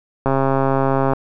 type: click train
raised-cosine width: 1 ms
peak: -4 dBFS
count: 119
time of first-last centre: 0.26-1.134 s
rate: 135 Hz
effects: none